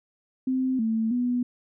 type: tone with pitch steps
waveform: sine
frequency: 259.5 / 223.1 / 245.7 Hz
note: C4 / A3 / B3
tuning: -14 / +24 / -9 cents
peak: -22 dBFS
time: 0.47-1.43 s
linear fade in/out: 5 ms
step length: 320 ms
effects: none